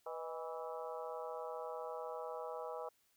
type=harmonic tone with a mistuned harmonic; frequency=164 Hz; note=E3; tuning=9 cents flat; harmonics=3 / 4 / 5 / 6 / 7 / 8; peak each=-45 / -47 / -49 / -51 / -52 / -53 dBFS; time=0.06-2.89 s; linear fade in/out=5 ms; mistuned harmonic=4; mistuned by=-76 cents; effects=white hiss -75 dBFS RMS until 3.16 s